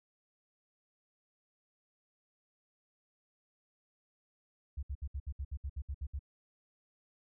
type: tone bursts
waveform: sine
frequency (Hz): 69.7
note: C#2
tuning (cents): +10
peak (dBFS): -35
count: 12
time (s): 4.77-6.193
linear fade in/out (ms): 10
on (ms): 59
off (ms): 65
effects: none